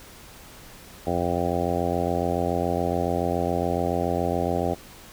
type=harmonic tone; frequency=87.1 Hz; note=F2; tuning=4 cents flat; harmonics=1 / 2 / 3 / 4 / 5 / 6 / 7 / 8 / 9; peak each=-31 / -31 / -31 / -31 / -31 / -31 / -31 / -31 / -31 dBFS; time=1.06-4.75 s; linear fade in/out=20 ms; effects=pink hiss -46 dBFS RMS until 5.12 s